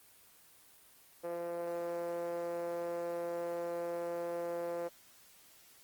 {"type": "tone with band-pass filter", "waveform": "5% pulse", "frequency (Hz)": 171.5, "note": "F3", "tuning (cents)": -31, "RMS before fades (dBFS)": -38, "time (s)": [1.23, 4.89], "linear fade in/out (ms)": 20, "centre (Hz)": 470, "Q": 4.8, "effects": ["white hiss -61 dBFS RMS until 5.83 s", "Opus 24 kbps"]}